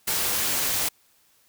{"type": "noise", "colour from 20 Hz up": "white", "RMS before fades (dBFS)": -25, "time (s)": [0.07, 0.89], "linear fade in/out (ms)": 10, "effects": ["white hiss -62 dBFS RMS until 1.48 s"]}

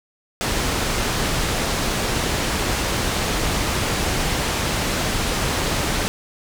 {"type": "low-pass noise", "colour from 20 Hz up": "pink", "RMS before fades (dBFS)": -22, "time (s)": [0.41, 6.08], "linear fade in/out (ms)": 0, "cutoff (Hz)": 8800, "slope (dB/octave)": 12, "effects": []}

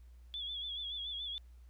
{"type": "tone with vibrato", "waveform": "sine", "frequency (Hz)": 3404, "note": "G#7", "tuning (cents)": 42, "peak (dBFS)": -38, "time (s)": [0.34, 1.38], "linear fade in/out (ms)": 0, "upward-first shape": "sine", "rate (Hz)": 7, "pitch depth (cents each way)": 67, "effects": ["added 60 Hz sine -53 dBFS peak until 1.69 s", "pink hiss -75 dBFS RMS until 1.69 s"]}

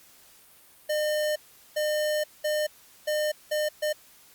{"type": "tone bursts at uneven times", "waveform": "square", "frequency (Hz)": 606, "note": "D#5", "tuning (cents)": -46, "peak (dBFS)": -25, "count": 6, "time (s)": [[0.89, 1.36], [1.76, 2.24], [2.44, 2.67], [3.07, 3.32], [3.51, 3.69], [3.82, 3.93]], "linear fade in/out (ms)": 10, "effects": ["white hiss -55 dBFS RMS until 4.34 s", "Opus 48 kbps"]}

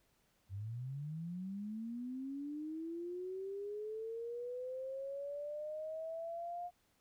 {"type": "linear sweep", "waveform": "sine", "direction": "up", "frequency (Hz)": [92.5, 712], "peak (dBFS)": -40, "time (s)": [0.49, 6.71], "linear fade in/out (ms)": 50, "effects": ["pink hiss -75 dBFS RMS until 7 s"]}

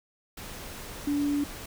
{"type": "tone in noise", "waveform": "sine", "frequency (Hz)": 288.3, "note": "D4", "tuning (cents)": -32, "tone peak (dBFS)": -24, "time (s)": [1.07, 1.44], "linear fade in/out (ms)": 5, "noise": "pink", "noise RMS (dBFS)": -41, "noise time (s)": [0.37, 1.66], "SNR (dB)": 14, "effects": []}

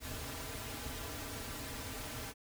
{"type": "noise with comb filter", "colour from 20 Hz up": "pink", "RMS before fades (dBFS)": -43, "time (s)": [0, 2.34], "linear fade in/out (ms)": 50, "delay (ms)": 5.5, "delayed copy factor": -0.9, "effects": []}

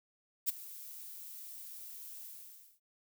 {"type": "noise with ADSR envelope", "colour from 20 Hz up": "violet", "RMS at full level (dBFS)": -29, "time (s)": [0.46, 2.8], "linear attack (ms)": 28, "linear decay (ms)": 19, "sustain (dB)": -19, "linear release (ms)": 560, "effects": []}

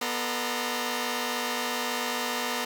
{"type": "tone cluster", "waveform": "10% pulse", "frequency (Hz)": [244.4, 439.5, 604, 934, 1037], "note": ["B3", "A4", "D5", "A#5", "C6"], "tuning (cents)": [-18, -2, 48, 3, -16], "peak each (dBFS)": [-24, -27, -29, -26, -28], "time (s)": [0.01, 2.65], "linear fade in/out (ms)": 5, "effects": []}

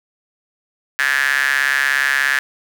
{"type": "tone with high-pass filter", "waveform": "square", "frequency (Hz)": 68.4, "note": "C#2", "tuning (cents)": -23, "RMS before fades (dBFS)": -17, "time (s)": [0.99, 2.39], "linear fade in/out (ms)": 0, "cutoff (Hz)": 1700, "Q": 8, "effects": []}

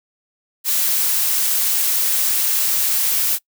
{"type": "noise", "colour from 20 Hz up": "blue", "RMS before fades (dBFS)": -18, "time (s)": [0.64, 3.39], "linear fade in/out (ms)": 50, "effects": ["noise-tail reverb RT60 0.1 s tail -23 dB re dry"]}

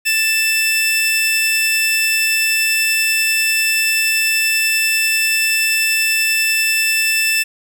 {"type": "tone pair together", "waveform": "sawtooth", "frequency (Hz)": [1768.1, 2647], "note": ["A6", "E7"], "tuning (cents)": [8, 7], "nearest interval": "perfect fifth", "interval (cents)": 699, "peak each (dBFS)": [-19, -11], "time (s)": [0.05, 7.44], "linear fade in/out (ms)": 20, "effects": ["8-bit"]}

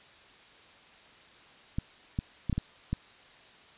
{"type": "clicks", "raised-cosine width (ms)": 5, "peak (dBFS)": -17, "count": 6, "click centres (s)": [1.785, 2.189, 2.497, 2.528, 2.58, 2.93], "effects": ["white hiss -55 dBFS RMS until 3.77 s", "resampled to 8000 Hz"]}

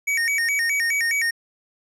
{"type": "tone with vibrato", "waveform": "square", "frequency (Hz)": 2047, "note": "C7", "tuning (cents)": -38, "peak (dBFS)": -20, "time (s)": [0.07, 1.31], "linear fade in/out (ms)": 10, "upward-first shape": "square", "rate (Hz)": 4.8, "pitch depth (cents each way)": 180, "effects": ["low-pass 11000 Hz 12 dB/octave"]}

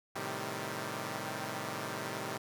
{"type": "chord", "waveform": "5% pulse", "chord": "A half-diminished seventh", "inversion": "none", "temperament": "equal", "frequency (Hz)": [110, 130.81, 155.56, 196], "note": ["A2", "C3", "Eb3", "G3"], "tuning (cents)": [0, 0, 0, 0], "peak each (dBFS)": -31, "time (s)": [0.15, 2.38], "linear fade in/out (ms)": 10, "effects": []}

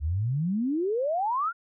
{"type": "exponential sweep", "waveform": "sine", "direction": "up", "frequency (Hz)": [69.3, 1448], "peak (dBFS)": -24, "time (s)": [0, 1.53], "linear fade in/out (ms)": 50, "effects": []}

